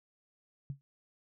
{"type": "tone with exponential decay", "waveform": "sine", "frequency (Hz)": 138.59, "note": "C#3", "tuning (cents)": 0, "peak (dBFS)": -32, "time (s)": [0.7, 0.81], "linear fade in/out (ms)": 0, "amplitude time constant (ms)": 22, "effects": []}